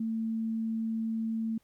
sine tone, 224 Hz, A3, 31 cents sharp, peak -29 dBFS, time 0-1.58 s, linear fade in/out 5 ms, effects pink hiss -71 dBFS RMS until 1.63 s

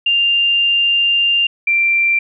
sine tone pair in turn, 2794 / 2359 Hz, F7 / D7, 0 / +7 cents, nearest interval minor third, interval 293 cents, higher first, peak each -11 dBFS, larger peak neither, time 0.06-1.47 / 1.67-2.19 s, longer first, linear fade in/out 5 ms, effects none

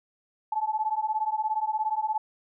sine beating tone pair, 857 / 874 Hz, A5 / A5, -46 / -12 cents, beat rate 17 Hz, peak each -28 dBFS, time 0.52-2.18 s, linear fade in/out 5 ms, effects none

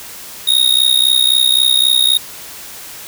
square tone with amplitude modulation, 3738 Hz, A#7, 4 cents sharp, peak -6 dBFS, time 0.47-2.18 s, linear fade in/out 10 ms, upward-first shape sine, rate 63.8 Hz, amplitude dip 90%, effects white hiss -32 dBFS RMS until 3.07 s

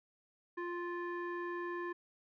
square tone with low-pass filter, 349.3 Hz, F4, in tune, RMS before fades -40 dBFS, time 0.57-1.93 s, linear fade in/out 10 ms, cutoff 1500 Hz, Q 7, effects none

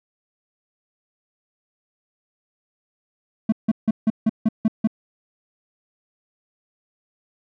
triangle tone bursts, 220 Hz, A3, in tune, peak -12 dBFS, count 8, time 3.49-4.874 s, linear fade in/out 5 ms, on 33 ms, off 160 ms, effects none

